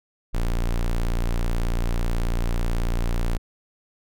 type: tone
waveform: square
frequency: 29.14 Hz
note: A#0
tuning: in tune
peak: -21 dBFS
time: 0.33-3.38 s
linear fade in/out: 20 ms
effects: none